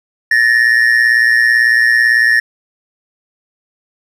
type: ring-modulated tone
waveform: triangle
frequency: 1804 Hz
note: A6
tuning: 43 cents sharp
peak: -3 dBFS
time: 0.31-2.4 s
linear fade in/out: 5 ms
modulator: 59 Hz
effects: none